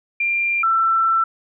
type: tone pair in turn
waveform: sine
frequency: 2384 / 1338 Hz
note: D7 / E6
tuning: +25 / +25 cents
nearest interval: minor seventh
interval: 1000 cents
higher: first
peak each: -17 / -14 dBFS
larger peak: second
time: 0.2-0.63 / 0.63-1.24 s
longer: second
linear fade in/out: 5 ms
effects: none